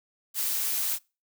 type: noise with amplitude modulation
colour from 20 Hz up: blue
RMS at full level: -26 dBFS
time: 0.34-0.99 s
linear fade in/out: 50 ms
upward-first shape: sine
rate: 219 Hz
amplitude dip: 50%
effects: noise-tail reverb RT60 0.3 s tail -25 dB re dry